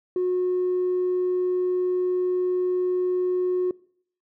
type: tone with tanh clipping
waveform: triangle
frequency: 363.7 Hz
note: F#4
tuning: 30 cents flat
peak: -21 dBFS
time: 0.16-3.71 s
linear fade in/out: 2 ms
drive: 5 dB
effects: noise-tail reverb RT60 0.6 s tail -23 dB re dry